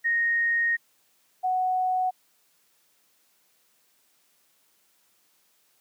sine tone pair in turn, 1862 / 740.7 Hz, A#6 / F#5, -2 / +2 cents, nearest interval octave + major third, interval 1596 cents, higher first, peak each -21 / -22 dBFS, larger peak first, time 0.04-0.77 / 1.43-2.11 s, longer first, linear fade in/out 20 ms, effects white hiss -66 dBFS RMS until 5.8 s + high-pass 150 Hz 12 dB/octave

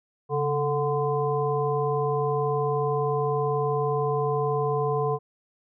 harmonic tone with a mistuned harmonic, 146.83 Hz, D3, in tune, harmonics 1 / 3 / 5 / 7, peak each -28 / -25 / -31 / -30 dBFS, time 0.29-5.19 s, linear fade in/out 50 ms, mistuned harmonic 1, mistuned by -95 cents, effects none

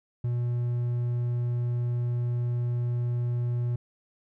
triangle tone, 120.8 Hz, B2, 38 cents flat, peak -23 dBFS, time 0.24-3.76 s, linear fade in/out 5 ms, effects none

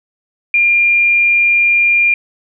sine tone, 2400 Hz, D7, 37 cents sharp, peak -8 dBFS, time 0.54-2.14 s, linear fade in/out 2 ms, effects none

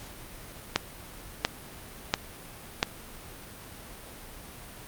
click train, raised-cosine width 0.2 ms, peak -4 dBFS, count 4, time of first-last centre 0.76-2.829 s, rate 1.45 Hz, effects pink hiss -45 dBFS RMS until 4.87 s + Opus 48 kbps

